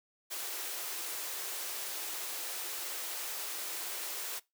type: high-pass noise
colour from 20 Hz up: white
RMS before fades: -39 dBFS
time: 0.3-4.4 s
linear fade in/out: 20 ms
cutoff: 310 Hz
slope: 96 dB/octave
effects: noise-tail reverb RT60 0.2 s tail -21 dB re dry